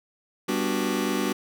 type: chord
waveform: sawtooth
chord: G major seventh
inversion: none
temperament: just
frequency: 196 / 245 / 294 / 367.5 Hz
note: G3 / B3 / D4 / F#4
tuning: 0 / -14 / +2 / -12 cents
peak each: -25 dBFS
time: 0.48-1.33 s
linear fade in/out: 10 ms
effects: none